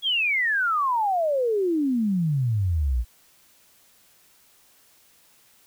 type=exponential sweep; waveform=sine; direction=down; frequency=3385 to 54.8 Hz; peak=-20 dBFS; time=0.02-3.05 s; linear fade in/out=50 ms; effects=white hiss -58 dBFS RMS until 5.66 s